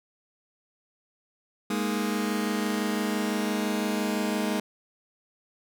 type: chord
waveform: sawtooth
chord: Ab suspended second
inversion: none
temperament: just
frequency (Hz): 207.7 / 233.6 / 311.5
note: Ab3 / Bb3 / Eb4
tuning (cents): 0 / +4 / +2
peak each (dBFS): -24 / -27 / -28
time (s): 1.7-4.6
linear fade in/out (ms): 5
effects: none